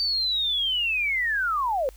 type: linear sweep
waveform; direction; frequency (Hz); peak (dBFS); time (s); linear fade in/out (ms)
sine; down; 4618 to 493.9; -22; 0-1.89; 0
effects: added 50 Hz sine -45 dBFS peak until 1.96 s + white hiss -56 dBFS RMS until 1.96 s